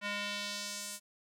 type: tone with band-pass filter sweep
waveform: square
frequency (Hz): 204.6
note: G#3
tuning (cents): -26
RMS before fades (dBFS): -39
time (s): 0.01-1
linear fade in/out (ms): 50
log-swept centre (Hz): 2100 to 9400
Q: 1.3
effects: none